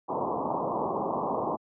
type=low-pass noise; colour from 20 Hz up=white; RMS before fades=-29 dBFS; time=0.08-1.57 s; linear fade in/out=20 ms; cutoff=1100 Hz; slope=96 dB/octave; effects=high-pass 200 Hz 12 dB/octave